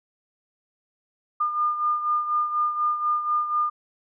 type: beating tone pair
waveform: sine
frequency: 1209 / 1213.1 Hz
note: D6 / D#6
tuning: +50 / -44 cents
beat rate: 4.1 Hz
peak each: -22 / -29 dBFS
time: 1.4-3.7 s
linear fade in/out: 10 ms
effects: none